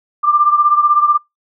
sine beating tone pair, 1185 / 1201 Hz, D6 / D6, +15 / +38 cents, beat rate 16 Hz, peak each -10 / -15 dBFS, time 0.23-1.18 s, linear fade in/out 20 ms, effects noise-tail reverb RT60 0.2 s tail -26 dB re dry

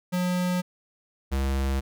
square tone pair in turn, 180.1 / 67.46 Hz, F#3 / C#2, -46 / -46 cents, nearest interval octave + perfect fourth, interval 1700 cents, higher first, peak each -24 dBFS, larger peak neither, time 0.12-0.62 / 1.31-1.81 s, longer neither, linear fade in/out 20 ms, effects none

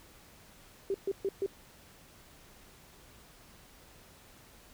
sine tone bursts, 392 Hz, G4, in tune, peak -28 dBFS, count 4, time 0.9-1.462 s, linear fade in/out 2 ms, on 43 ms, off 130 ms, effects pink hiss -57 dBFS RMS until 4.73 s

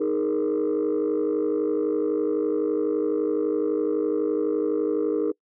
sine chord, D# suspended fourth, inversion none, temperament just, 311.1 / 414.8 / 466.7 Hz, D#4 / G#4 / A#4, 0 / -2 / +2 cents, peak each -24 dBFS, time 0-5.32 s, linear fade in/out 10 ms, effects noise-tail reverb RT60 0.1 s tail -25 dB re dry + tanh soft clip ceiling -17 dBFS

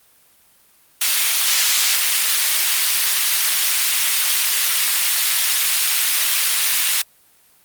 pink high-pass noise, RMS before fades -17 dBFS, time 1.01-7.02 s, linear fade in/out 5 ms, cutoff 2500 Hz, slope 12 dB/octave, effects white hiss -54 dBFS RMS until 7.64 s + Opus 32 kbps

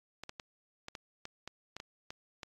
clicks, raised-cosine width 0.2 ms, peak -25 dBFS, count 11, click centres 0.236 / 0.294 / 0.398 / 0.884 / 0.952 / 1.254 / 1.476 / 1.766 / 1.801 / 2.105 / 2.432 s, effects AAC 32 kbps

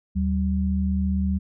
sine tone pair together, 76.4 / 191.98 Hz, D#2 / G3, -31 / -36 cents, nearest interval octave + major third, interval 1595 cents, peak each -23 dBFS, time 0.15-1.39 s, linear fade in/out 20 ms, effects none

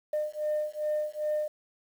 sine beating tone pair, 604 / 606.5 Hz, D5 / D#5, +48 / -44 cents, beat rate 2.5 Hz, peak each -30 / -30 dBFS, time 0.13-1.48 s, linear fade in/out 5 ms, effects tanh soft clip ceiling -23 dBFS + 9-bit

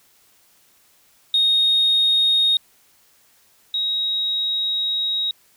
sine tone pair in turn, 3722 / 3798 Hz, A#7 / A#7, -3 / +32 cents, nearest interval unison, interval 35 cents, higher second, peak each -13 / -19 dBFS, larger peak first, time 1.34-2.57 / 3.74-5.31 s, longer second, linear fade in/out 2 ms, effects tanh soft clip ceiling -10 dBFS + white hiss -57 dBFS RMS until 5.56 s

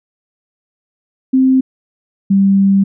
sine tone pair in turn, 261.6 / 195.98 Hz, C4 / G3, 0 / 0 cents, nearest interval perfect fourth, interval 500 cents, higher first, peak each -7 dBFS, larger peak neither, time 1.33-1.61 / 2.3-2.84 s, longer second, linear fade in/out 10 ms, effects none

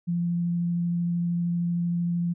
sine tone with vibrato, 172.5 Hz, F3, 21 cents flat, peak -23 dBFS, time 0.07-2.34 s, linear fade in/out 20 ms, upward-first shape sine, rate 13 Hz, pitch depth 8 cents each way, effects none

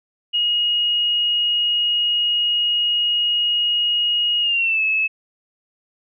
sine tone with pitch glide, 2880 to 2596 Hz, F#7 to E7, -47 to -27 cents, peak -16 dBFS, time 0.33-5.08 s, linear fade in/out 20 ms, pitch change -180 cents, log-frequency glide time 4.41-4.82 s, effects none

